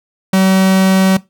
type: tone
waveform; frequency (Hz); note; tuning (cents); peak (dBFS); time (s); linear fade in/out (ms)
45% pulse; 190; F#3; +46; -8; 0.33-1.17; 5
effects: noise-tail reverb RT60 0.2 s tail -19 dB re dry

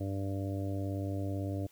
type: harmonic tone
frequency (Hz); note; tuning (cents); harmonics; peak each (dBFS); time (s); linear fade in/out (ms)
98; G2; 0; 1 / 2 / 3 / 4 / 5 / 6 / 7; -34 / -46 / -38 / -48 / -47 / -44 / -49; 0-1.67; 10
effects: white hiss -64 dBFS RMS until 1.71 s

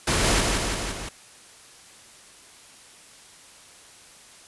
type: noise with echo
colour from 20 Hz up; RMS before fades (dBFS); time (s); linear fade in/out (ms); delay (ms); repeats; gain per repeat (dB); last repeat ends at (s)
pink; -22; 0.07-0.41; 5; 170; 4; -3; 1.09
effects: white hiss -49 dBFS RMS until 4.47 s + resampled to 24000 Hz

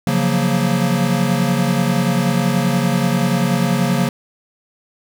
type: chord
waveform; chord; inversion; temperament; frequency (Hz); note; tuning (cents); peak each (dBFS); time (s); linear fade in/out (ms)
square; Gb major seventh; second; equal; 138.59 / 174.61 / 185 / 233.1; Db3 / F3 / Gb3 / Bb3; 0 / 0 / 0 / 0; -21; 0.07-4.09; 2
effects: none

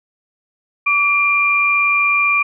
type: tone pair together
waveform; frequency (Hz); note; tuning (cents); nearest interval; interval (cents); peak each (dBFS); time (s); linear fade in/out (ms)
sine; 1154 / 2388; D6 / D7; -31 / +28; octave + minor second; 1259; -18 / -13; 0.86-2.43; 10
effects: none

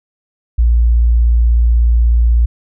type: tone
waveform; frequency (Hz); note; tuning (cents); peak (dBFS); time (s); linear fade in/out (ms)
sine; 58.2; A#1; -2; -7; 0.58-2.46; 10
effects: none

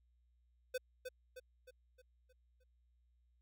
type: tone with echo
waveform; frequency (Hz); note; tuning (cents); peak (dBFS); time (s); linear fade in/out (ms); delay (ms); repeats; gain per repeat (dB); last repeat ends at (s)
square; 507; B4; +45; -37; 0.74-0.78; 10; 310; 6; -6; 2.64
effects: added 60 Hz sine -70 dBFS peak until 3.41 s

